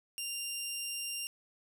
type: tone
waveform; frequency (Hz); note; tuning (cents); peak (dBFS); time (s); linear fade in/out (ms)
15% pulse; 2788; F7; -4; -29; 0.18-1.27; 0
effects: none